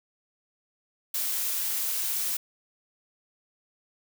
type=noise; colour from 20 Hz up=blue; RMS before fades=-29 dBFS; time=1.14-2.37 s; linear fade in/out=5 ms; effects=none